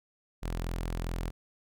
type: tone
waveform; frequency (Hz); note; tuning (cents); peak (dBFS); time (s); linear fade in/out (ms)
sawtooth; 42.45; F1; -48; -28; 0.42-1.31; 20
effects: none